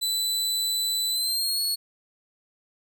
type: tone with pitch glide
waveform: sawtooth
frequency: 3994 to 4355 Hz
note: B7 to C#8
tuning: +19 to -31 cents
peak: -21 dBFS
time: 0.01-1.76 s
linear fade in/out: 20 ms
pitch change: +150 cents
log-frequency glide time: 1.1-1.6 s
effects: none